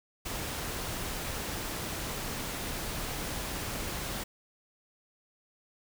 pink noise, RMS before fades -36 dBFS, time 0.25-4.24 s, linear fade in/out 10 ms, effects none

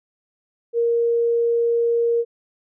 sine tone, 467.9 Hz, A#4, 6 cents sharp, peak -16 dBFS, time 0.73-2.25 s, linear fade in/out 50 ms, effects none

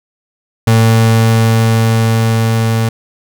35% pulse tone with level ramp, 112.9 Hz, A2, 45 cents sharp, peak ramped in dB -4 to -9 dBFS, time 0.67-2.89 s, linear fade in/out 5 ms, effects none

